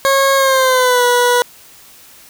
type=tone with pitch glide; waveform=20% pulse; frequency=545 to 488.4 Hz; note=C#5 to B4; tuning=-29 to -19 cents; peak=-5 dBFS; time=0.05-1.42 s; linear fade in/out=0 ms; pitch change=-190 cents; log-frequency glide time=0.36-1.04 s; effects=white hiss -42 dBFS RMS until 2.29 s